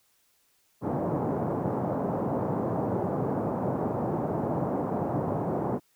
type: band-pass noise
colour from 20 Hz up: pink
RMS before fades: -29 dBFS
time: 0.81-5.8 s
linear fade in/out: 50 ms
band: 120 to 900 Hz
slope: 24 dB/octave
effects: white hiss -68 dBFS RMS until 5.95 s